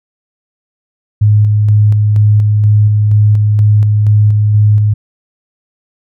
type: tone with tremolo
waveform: sine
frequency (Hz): 105.3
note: G#2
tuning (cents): +24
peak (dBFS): -4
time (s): 1.21-4.94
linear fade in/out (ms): 10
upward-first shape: square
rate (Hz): 2.1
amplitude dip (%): 25
effects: none